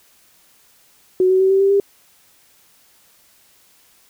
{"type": "tone with pitch steps", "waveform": "sine", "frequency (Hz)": [370, 375.6, 381.3, 387.1, 392.9, 398.9], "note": ["F#4", "F#4", "G4", "G4", "G4", "G4"], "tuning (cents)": [0, 26, -48, -22, 4, 30], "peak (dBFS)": -11, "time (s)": [1.2, 1.8], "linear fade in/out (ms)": 2, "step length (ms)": 100, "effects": ["white hiss -54 dBFS RMS until 4.09 s"]}